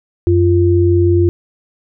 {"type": "tone pair together", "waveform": "sine", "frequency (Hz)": [91.7, 346.2], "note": ["F#2", "F4"], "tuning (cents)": [-15, -15], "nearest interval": "octave + major seventh", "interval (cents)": 2300, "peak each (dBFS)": -11, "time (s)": [0.27, 1.29], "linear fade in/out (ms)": 0, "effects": []}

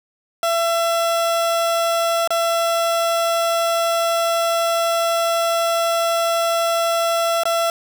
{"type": "tone with dropouts", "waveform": "30% pulse", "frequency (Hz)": 672, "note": "E5", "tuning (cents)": 33, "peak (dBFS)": -14, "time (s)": [0.43, 7.7], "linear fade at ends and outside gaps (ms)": 1, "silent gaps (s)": [[2.275, 2.305], [7.435, 7.454]], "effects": []}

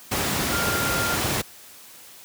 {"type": "tone in noise", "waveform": "sine", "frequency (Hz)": 1396.9, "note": "F6", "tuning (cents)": 0, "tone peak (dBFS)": -26, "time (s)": [0.52, 1.16], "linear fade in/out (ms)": 10, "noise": "pink", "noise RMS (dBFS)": -24, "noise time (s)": [0.11, 1.42], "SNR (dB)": -5, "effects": ["white hiss -46 dBFS RMS until 2.24 s", "high-pass 80 Hz 12 dB/octave"]}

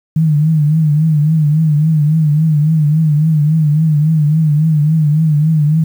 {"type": "tone with vibrato", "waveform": "sine", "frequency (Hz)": 153.9, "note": "D#3", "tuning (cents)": -19, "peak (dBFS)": -8, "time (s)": [0.16, 5.84], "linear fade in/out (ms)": 5, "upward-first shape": "triangle", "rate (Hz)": 3.6, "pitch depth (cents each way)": 100, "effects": ["7-bit"]}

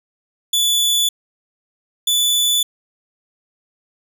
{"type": "tone pair in turn", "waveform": "sawtooth", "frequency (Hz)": [3461, 3476], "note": ["A7", "A7"], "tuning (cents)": [-29, -22], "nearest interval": "unison", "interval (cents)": 7, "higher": "second", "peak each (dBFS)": -11, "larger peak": "neither", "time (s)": [[0.53, 1.09], [2.07, 2.63]], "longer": "neither", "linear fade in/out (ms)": 5, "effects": []}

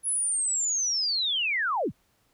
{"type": "linear sweep", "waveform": "sine", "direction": "down", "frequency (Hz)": [10548, 51.91], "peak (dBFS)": -24, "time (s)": [0.03, 1.92], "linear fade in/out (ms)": 50, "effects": ["pink hiss -68 dBFS RMS until 2.33 s"]}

